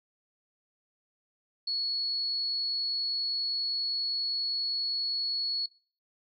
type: tone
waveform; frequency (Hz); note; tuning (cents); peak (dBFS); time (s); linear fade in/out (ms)
sine; 4375; C#8; -24; -29; 1.67-5.66; 5
effects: noise-tail reverb RT60 0.4 s tail -21 dB re dry